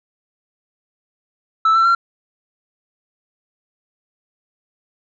sine tone with pitch steps, 1316 / 1342.1 / 1368.7 Hz, E6 / E6 / F6, -3 / +31 / -35 cents, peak -8 dBFS, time 1.65-1.95 s, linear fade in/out 5 ms, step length 100 ms, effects tanh soft clip ceiling -10 dBFS

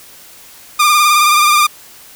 sawtooth tone with vibrato, 1200 Hz, D6, 37 cents sharp, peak -4 dBFS, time 0.79-1.67 s, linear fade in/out 10 ms, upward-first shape triangle, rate 19 Hz, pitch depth 48 cents each way, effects white hiss -39 dBFS RMS until 2.15 s

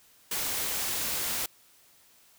white noise, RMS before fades -31 dBFS, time 0.31-1.46 s, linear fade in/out 5 ms, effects white hiss -60 dBFS RMS until 2.38 s

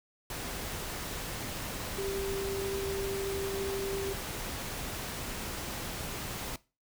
sine tone in noise, 392 Hz, G4, in tune, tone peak -33 dBFS, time 1.98-4.13 s, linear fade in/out 2 ms, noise pink, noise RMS -38 dBFS, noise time 0.3-6.56 s, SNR +2 dB, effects noise-tail reverb RT60 0.3 s tail -20 dB re dry

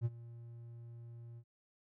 triangle tone with ADSR envelope, 117.5 Hz, A#2, 14 cents sharp, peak -27 dBFS, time 0.01-1.44 s, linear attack 44 ms, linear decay 36 ms, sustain -19 dB, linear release 62 ms, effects none

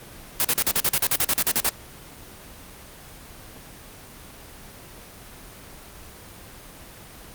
white noise bursts, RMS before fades -20 dBFS, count 15, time 0.4-1.691 s, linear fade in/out 0 ms, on 45 ms, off 44 ms, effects pink hiss -43 dBFS RMS until 7.34 s + Opus 24 kbps

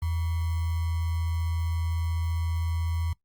sine tone with sample-and-hold, 82.8 Hz, E2, 8 cents sharp, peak -25 dBFS, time 0.02-3.13 s, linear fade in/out 5 ms, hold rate 1050 Hz, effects noise-tail reverb RT60 0.1 s tail -20 dB re dry + Opus 24 kbps

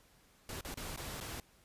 pink noise with dropouts, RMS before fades -43 dBFS, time 0.49-1.4 s, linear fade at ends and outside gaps 2 ms, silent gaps 0.61-0.648 / 0.742-0.772 / 0.962-0.974 / 1.203-1.209 s, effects pink hiss -66 dBFS RMS until 1.64 s + resampled to 32000 Hz

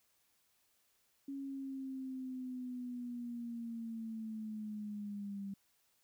sine linear sweep, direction down, 276.9 to 196.4 Hz, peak -40 dBFS, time 1.28-5.54 s, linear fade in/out 5 ms, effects white hiss -75 dBFS RMS until 6.03 s

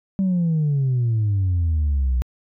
sine exponential sweep, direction down, 196 to 60 Hz, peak -15 dBFS, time 0.19-2.22 s, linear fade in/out 0 ms, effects tanh soft clip ceiling -15 dBFS

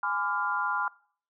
sine chord, G# diminished seventh, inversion none, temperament equal with one note detuned, 830.6 / 1012 / 1174.7 / 1396.9 Hz, G#5 / B5 / D6 / F6, 0 / +42 / 0 / 0 cents, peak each -34 / -31 / -35 / -30 dBFS, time 0.03-0.88 s, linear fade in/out 2 ms, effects noise-tail reverb RT60 0.5 s tail -22 dB re dry

